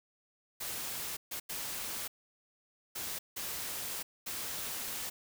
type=noise bursts at uneven times; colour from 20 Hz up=white; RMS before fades=-39 dBFS; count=6; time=0.6-1.17 / 1.31-1.4 / 1.49-2.08 / 2.95-3.19 / 3.36-4.03 / 4.26-5.1 s; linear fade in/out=10 ms; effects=none